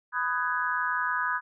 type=chord; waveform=sine; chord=G# minor seventh; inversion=first; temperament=just; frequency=996.7 / 1245.9 / 1495.1 / 1661.2 Hz; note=B5 / D#6 / F#6 / G#6; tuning=+16 / +2 / +18 / 0 cents; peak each=-31 dBFS; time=0.12-1.41 s; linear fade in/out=50 ms; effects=none